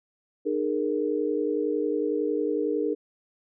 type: chord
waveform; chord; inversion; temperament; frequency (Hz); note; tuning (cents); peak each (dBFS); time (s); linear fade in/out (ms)
sine; D# suspended fourth; none; equal with one note detuned; 304 / 415.3 / 466.2; D#4 / G#4 / A#4; -40 / 0 / 0; -28; 0.45-2.95; 20
effects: none